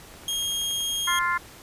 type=click train; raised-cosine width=0.5 ms; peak=-31 dBFS; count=8; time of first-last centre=0.14-0.807 s; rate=10.5 Hz
type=tone; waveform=sawtooth; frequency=3248 Hz; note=G#7; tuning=39 cents flat; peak=-22 dBFS; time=0.28-1.19 s; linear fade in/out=2 ms
type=harmonic tone; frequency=349.2 Hz; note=F4; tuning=in tune; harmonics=3 / 4 / 5 / 6; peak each=-25 / -27 / -29 / -31 dBFS; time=1.07-1.38 s; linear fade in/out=10 ms
effects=pink hiss -46 dBFS RMS until 1.62 s + resampled to 32000 Hz